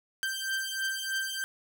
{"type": "beating tone pair", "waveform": "sawtooth", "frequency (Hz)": [1565, 1568.2], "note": ["G6", "G6"], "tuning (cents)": [-3, 0], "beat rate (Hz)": 3.2, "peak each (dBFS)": -30, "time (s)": [0.23, 1.44], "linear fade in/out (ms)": 0, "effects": []}